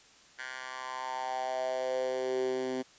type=tone with high-pass filter sweep; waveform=10% pulse; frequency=129.2 Hz; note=C3; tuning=21 cents flat; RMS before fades=-34 dBFS; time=0.38-2.83 s; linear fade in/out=20 ms; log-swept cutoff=1500 to 290 Hz; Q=5.3; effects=white hiss -58 dBFS RMS until 2.98 s + resampled to 16000 Hz